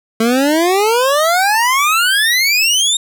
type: exponential sweep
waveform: 25% pulse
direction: up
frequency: 220 to 3729 Hz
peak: -7 dBFS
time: 0.2-2.97 s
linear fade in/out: 5 ms
effects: none

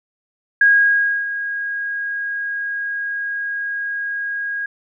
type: tone with ADSR envelope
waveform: sine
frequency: 1638 Hz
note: G#6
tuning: 24 cents flat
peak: -8 dBFS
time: 0.61-4.66 s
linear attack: 4 ms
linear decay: 640 ms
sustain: -13 dB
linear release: 4 ms
effects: none

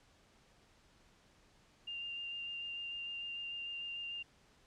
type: tone with vibrato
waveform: sine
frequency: 2794 Hz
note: F7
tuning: in tune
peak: -40 dBFS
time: 1.87-4.23 s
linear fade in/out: 10 ms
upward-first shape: square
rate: 6.7 Hz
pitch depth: 9 cents each way
effects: pink hiss -67 dBFS RMS until 4.66 s + low-pass 7000 Hz 12 dB/octave

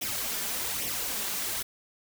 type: noise with flanger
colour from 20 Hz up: white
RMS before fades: -32 dBFS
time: 0.01-1.63 s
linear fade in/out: 10 ms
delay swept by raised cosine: 0.33 to 5.13 ms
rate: 1.2 Hz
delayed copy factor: +0.6
effects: none

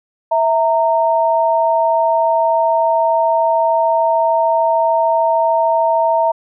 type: tone pair together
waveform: sine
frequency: 655 / 921.7 Hz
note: E5 / A#5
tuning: -11 / -20 cents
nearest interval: tritone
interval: 591 cents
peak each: -14 dBFS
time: 0.31-6.32 s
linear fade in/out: 10 ms
effects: none

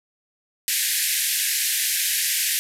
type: band-pass noise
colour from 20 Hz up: white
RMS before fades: -23 dBFS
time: 0.68-2.59 s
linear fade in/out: 0 ms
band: 1600 to 14000 Hz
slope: 96 dB/octave
effects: none

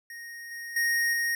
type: tone with level steps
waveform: square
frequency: 1864.7 Hz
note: A#6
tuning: in tune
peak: -40 / -37 / -24 / -26 dBFS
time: 0.1-1.35 s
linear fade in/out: 2 ms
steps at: 0.51 / 0.76 / 1.13 s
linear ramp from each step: 5 ms
effects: none

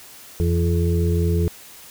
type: harmonic tone with a mistuned harmonic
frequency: 85.6 Hz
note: F2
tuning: 34 cents flat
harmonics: 1 / 2 / 4 / 5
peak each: -18 / -23 / -28 / -26 dBFS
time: 0.4-1.48 s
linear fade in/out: 0 ms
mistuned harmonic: 2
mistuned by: -26 cents
effects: white hiss -43 dBFS RMS until 1.9 s

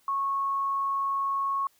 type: tone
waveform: sine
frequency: 1100 Hz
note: C#6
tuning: 14 cents flat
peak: -25 dBFS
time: 0.08-1.67 s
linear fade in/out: 2 ms
effects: white hiss -65 dBFS RMS until 1.79 s

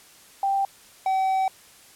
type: tone pair in turn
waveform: sine / triangle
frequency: 786 / 763.6 Hz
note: G5 / G5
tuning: +4 / -46 cents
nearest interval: minor second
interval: 50 cents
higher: first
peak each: -20 / -18 dBFS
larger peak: second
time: 0.43-0.65 / 1.06-1.48 s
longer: second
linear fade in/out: 2 ms
effects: white hiss -51 dBFS RMS until 1.95 s + low-pass 12000 Hz 12 dB/octave

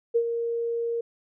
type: tone with ADSR envelope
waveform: sine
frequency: 466.3 Hz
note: A#4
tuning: 1 cent sharp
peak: -17 dBFS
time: 0.14-1.01 s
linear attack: 20 ms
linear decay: 70 ms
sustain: -8 dB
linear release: 6 ms
effects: none

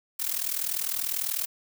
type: noise with amplitude modulation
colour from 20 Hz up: blue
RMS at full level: -26 dBFS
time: 0.19-1.46 s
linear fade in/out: 10 ms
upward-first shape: sine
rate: 40.1 Hz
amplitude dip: 85%
effects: none

